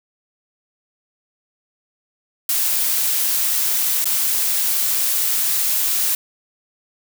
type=noise with dropouts; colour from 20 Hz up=blue; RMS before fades=-19 dBFS; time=2.49-6.15 s; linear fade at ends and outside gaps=2 ms; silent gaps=4.044-4.055 s; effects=none